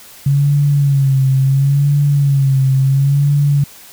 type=tone with vibrato; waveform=sine; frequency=138.59 Hz; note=C#3; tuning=in tune; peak=-9 dBFS; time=0.26-3.64 s; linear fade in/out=5 ms; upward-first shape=sine; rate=0.72 Hz; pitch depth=68 cents each way; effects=white hiss -39 dBFS RMS until 3.92 s